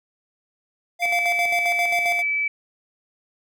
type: tone with tremolo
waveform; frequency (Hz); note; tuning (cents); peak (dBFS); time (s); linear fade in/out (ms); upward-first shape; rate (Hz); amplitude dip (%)
square; 698.5; F5; 0; -22; 0.99-2.23; 50; square; 7.5; 60
type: tone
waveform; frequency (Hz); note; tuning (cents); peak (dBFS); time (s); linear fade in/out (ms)
sine; 2303; D7; -34; -20; 1.02-2.48; 5
effects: none